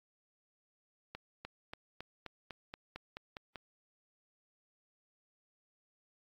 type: accelerating click train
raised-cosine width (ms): 0.3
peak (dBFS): -27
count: 11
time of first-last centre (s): 1.15-3.558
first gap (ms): 300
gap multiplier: 0.95
effects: AAC 48 kbps